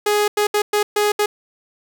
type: tone bursts at uneven times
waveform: sawtooth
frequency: 416.4 Hz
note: G#4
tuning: 5 cents sharp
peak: -11 dBFS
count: 6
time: 0.06-0.28 / 0.37-0.47 / 0.54-0.62 / 0.73-0.83 / 0.96-1.12 / 1.19-1.26 s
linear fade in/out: 5 ms
effects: none